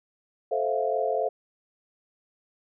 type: chord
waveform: sine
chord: F major seventh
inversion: first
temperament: just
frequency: 436.5 / 523.8 / 654.8 / 698.5 Hz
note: A4 / C5 / E5 / F5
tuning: -14 / +2 / -12 / 0 cents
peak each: -29 dBFS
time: 0.51-1.29 s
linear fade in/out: 10 ms
effects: none